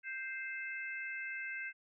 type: harmonic tone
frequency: 523.3 Hz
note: C5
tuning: in tune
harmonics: 3 / 4 / 5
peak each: -42 / -43 / -46 dBFS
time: 0.03-1.73 s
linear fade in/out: 50 ms
effects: none